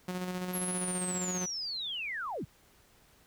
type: tone with tremolo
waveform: sawtooth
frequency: 181.8 Hz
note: F#3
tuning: 30 cents flat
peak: -29 dBFS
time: 0.08-1.46 s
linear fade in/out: 5 ms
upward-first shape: square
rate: 15 Hz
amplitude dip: 35%
type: linear sweep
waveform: sine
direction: down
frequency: 11410 to 74.9 Hz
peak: -34 dBFS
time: 0.53-2.45 s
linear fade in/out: 10 ms
effects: pink hiss -63 dBFS RMS until 3.26 s